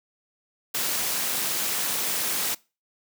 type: noise with amplitude modulation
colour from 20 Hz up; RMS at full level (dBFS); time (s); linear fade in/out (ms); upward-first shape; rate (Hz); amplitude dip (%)
white; -24; 0.74-2.55; 10; sine; 266; 60
effects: noise-tail reverb RT60 0.3 s tail -23 dB re dry + high-pass 150 Hz 12 dB/octave